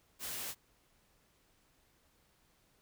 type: noise with comb filter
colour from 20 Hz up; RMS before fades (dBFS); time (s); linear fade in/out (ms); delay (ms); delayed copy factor
white; -41; 0.19-0.55; 50; 18; +0.65
effects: pink hiss -71 dBFS RMS until 2.81 s